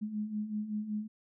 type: beating tone pair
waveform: sine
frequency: 207.8 / 213.1 Hz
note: G#3 / G#3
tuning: +1 / +45 cents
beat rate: 5.3 Hz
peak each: -40 / -34 dBFS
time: 0.01-1.08 s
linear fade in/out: 20 ms
effects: none